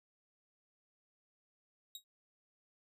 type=tone with exponential decay; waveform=sawtooth; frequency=3799 Hz; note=A#7; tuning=32 cents sharp; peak=-38 dBFS; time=1.95-2.04 s; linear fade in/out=2 ms; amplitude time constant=18 ms; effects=none